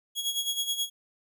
sawtooth tone with tremolo, 3322 Hz, G#7, in tune, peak -22 dBFS, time 0.15-0.9 s, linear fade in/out 50 ms, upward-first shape sine, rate 9.4 Hz, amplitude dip 70%, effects none

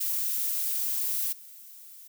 violet noise with level steps, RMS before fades -29 / -48 dBFS, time 0-2.08 s, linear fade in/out 10 ms, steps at 1.32 s, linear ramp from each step 10 ms, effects none

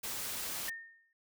white noise, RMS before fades -39 dBFS, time 0.03-0.7 s, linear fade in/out 10 ms
sine tone with exponential decay, 1827 Hz, A#6, 35 cents flat, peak -35 dBFS, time 0.68-1.13 s, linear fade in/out 2 ms, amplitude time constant 96 ms
effects none

